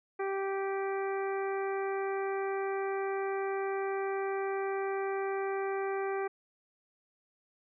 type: harmonic tone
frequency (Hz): 390.3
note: G4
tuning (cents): -8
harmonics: 1 / 2 / 3 / 4 / 5 / 6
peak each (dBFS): -32 / -38 / -42 / -44 / -46 / -48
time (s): 0.19-6.28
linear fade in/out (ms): 10
effects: none